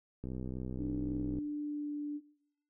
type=click train; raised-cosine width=3 ms; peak=-28 dBFS; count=74; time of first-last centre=0.24-1.386 s; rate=63.7 Hz
type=tone with pitch glide; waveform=sine; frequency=295.6 to 293.7 Hz; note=D4 to D4; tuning=+11 to 0 cents; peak=-35 dBFS; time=0.77-2.21 s; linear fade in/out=50 ms; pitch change=-11 cents; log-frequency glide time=1.62-1.91 s
effects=noise-tail reverb RT60 0.8 s tail -21 dB re dry